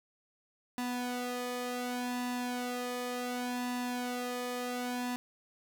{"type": "tone with flanger", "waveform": "sawtooth", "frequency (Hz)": 246.9, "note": "B3", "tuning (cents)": 0, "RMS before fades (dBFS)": -36, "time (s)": [0.78, 5.16], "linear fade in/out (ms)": 0, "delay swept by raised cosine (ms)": [1.1, 1.67], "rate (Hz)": 0.68, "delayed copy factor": 0.8, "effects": []}